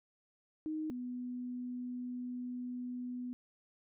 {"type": "tone pair in turn", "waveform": "sine", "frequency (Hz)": [311.1, 247.7], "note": ["D#4", "B3"], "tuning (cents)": [0, 5], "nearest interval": "major third", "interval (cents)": 395, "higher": "first", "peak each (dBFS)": [-35, -38], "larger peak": "first", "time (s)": [[0.66, 0.9], [0.9, 3.33]], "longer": "second", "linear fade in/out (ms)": 0, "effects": []}